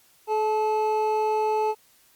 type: tone pair together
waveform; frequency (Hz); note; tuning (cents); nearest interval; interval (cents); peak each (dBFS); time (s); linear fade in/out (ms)
triangle; 429.9 / 867; A4 / A5; -40 / -26; octave; 1214; -22; 0.27-1.75; 50
effects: white hiss -59 dBFS RMS until 2.15 s + Opus 48 kbps